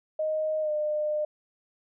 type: tone with pitch glide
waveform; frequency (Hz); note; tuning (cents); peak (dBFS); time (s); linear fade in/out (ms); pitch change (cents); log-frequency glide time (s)
sine; 622.3 to 604.2; D#5 to D5; 0 to +49; -25; 0.19-1.25; 5; -51; 0.61-0.71
effects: none